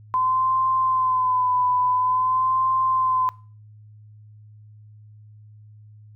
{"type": "tone with vibrato", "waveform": "sine", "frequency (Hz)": 1021, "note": "C6", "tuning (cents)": -43, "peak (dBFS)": -18, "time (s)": [0.14, 3.29], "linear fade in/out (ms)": 0, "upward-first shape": "sine", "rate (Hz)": 0.48, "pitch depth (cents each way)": 40, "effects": ["noise-tail reverb RT60 0.4 s tail -22 dB re dry", "added 106 Hz sine -44 dBFS peak until 6.15 s"]}